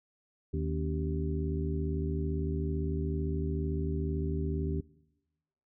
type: harmonic tone with a mistuned harmonic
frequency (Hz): 77.78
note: D#2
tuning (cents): 0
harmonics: 1 / 2 / 3 / 4 / 5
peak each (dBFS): -32 / -35 / -41 / -39 / -38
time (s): 0.53-4.81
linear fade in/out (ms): 10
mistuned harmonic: 4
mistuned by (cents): -140
effects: noise-tail reverb RT60 1.0 s tail -22 dB re dry